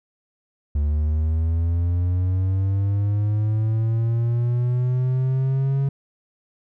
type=linear sweep; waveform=triangle; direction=up; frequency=72.2 to 138.4 Hz; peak=-16 dBFS; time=0.75-5.89 s; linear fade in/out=5 ms; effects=none